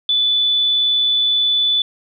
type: tone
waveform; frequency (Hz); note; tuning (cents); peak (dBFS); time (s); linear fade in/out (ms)
sine; 3481; A7; -19; -13; 0.09-1.82; 2
effects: none